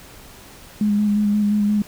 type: tone with vibrato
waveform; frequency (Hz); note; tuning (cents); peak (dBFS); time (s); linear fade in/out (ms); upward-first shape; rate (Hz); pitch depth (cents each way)
sine; 207.7; G#3; 0; -15; 0.81-1.82; 2; square; 5.7; 19
effects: pink hiss -43 dBFS RMS until 1.87 s